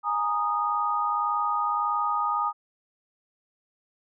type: chord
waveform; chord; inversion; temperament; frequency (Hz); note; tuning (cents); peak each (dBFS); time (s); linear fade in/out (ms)
sine; Ab suspended second; none; equal with one note detuned; 830.6 / 932.3 / 1237.3; Ab5 / Bb5 / Eb6; 0 / 0 / -10; -30 / -30 / -25; 0.03-2.53; 50
effects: none